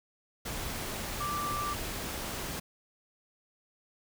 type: tone in noise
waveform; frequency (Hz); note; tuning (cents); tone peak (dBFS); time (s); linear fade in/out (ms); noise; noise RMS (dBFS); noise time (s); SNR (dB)
sine; 1174.7; D6; 0; -32; 1.2-1.74; 10; pink; -37; 0.45-2.6; +2
effects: none